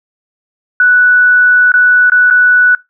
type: tone with dropouts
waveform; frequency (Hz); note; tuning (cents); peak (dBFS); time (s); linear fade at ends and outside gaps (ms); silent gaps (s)
sine; 1480; F#6; 0; -4; 0.8-2.75; 2; 1.719-1.739 / 2.099-2.119 / 2.302-2.308
effects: noise-tail reverb RT60 0.2 s tail -22 dB re dry